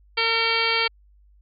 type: harmonic tone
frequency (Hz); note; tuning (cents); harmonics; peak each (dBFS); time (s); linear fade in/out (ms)
455.7; A#4; -39; 1 / 2 / 3 / 4 / 5 / 6 / 7 / 8 / 9 / 10; -29 / -30 / -28 / -32 / -24 / -30 / -27 / -37 / -33 / -28; 0.17-0.88; 10
effects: added 50 Hz sine -52 dBFS peak until 1.41 s